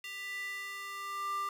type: tone with high-pass filter sweep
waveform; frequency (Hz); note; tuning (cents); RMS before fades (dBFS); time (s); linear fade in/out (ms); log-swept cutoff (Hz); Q
square; 396.1; G4; +18; -39; 0.04-1.49; 2; 2400 to 1100; 5
effects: none